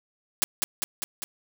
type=noise with echo; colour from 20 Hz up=white; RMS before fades=-22 dBFS; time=0.42-0.44 s; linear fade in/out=0 ms; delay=200 ms; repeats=4; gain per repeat=-3 dB; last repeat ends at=1.24 s; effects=none

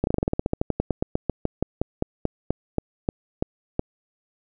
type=slowing click train; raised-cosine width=2 ms; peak=-8 dBFS; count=28; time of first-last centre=0.04-3.794 s; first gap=31 ms; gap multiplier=1.1; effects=none

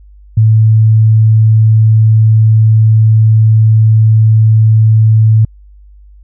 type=tone; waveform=sine; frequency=110 Hz; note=A2; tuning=in tune; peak=-3 dBFS; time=0.37-5.45 s; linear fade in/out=5 ms; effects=added 50 Hz sine -35 dBFS peak until 6.23 s

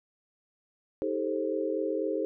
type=chord; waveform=sine; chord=A half-diminished seventh; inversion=second; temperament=just; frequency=316.8 / 396 / 440 / 528 Hz; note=Eb4 / G4 / A4 / C5; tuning=+31 / +18 / 0 / +16 cents; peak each=-33 dBFS; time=1.02-2.25 s; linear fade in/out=0 ms; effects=none

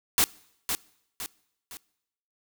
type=noise with echo; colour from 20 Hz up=white; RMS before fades=-21 dBFS; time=0.18-0.24 s; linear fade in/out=0 ms; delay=510 ms; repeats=3; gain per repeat=-7 dB; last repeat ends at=1.77 s; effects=noise-tail reverb RT60 0.8 s tail -23 dB re dry

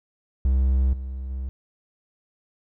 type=tone with level steps; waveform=triangle; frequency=65.41 Hz; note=C2; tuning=in tune; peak=-15 / -27 / -25 dBFS; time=0.45-1.49 s; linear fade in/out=0 ms; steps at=0.93 / 1.3 s; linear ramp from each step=5 ms; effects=none

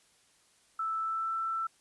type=tone with pitch glide; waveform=sine; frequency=1318.5 to 1332.3 Hz; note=E6 to E6; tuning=0 to +18 cents; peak=-30 dBFS; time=0.79-1.67 s; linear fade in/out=5 ms; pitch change=+18 cents; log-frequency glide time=1.01-1.34 s; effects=white hiss -66 dBFS RMS until 1.8 s + resampled to 24000 Hz

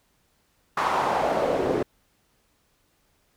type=noise with band-pass filter sweep; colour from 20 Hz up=pink; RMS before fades=-24 dBFS; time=0.77-1.83 s; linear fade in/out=5 ms; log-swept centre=1100 to 390 Hz; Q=2.5; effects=pink hiss -67 dBFS RMS until 3.36 s

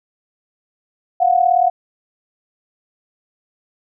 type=tone pair together; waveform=sine; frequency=698.5 / 736.4 Hz; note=F5 / F#5; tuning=0 / -8 cents; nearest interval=minor second; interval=92 cents; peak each=-14 dBFS; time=1.2-1.7 s; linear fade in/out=10 ms; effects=none

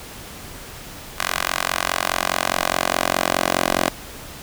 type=tone with high-pass filter sweep; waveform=10% pulse; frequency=44.83 Hz; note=F1; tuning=46 cents sharp; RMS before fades=-22 dBFS; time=1.18-3.9 s; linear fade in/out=10 ms; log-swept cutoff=1200 to 450 Hz; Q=0.95; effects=pink hiss -37 dBFS RMS until 4.42 s

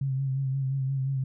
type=tone with vibrato; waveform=sine; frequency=134.5 Hz; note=C3; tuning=48 cents sharp; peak=-25 dBFS; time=0.01-1.24 s; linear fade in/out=5 ms; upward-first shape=sine; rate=5.7 Hz; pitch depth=39 cents each way; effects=none

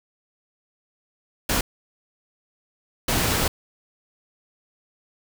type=noise bursts at uneven times; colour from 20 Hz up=pink; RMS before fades=-22 dBFS; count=2; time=1.49-1.61 / 3.08-3.48 s; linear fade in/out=5 ms; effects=none

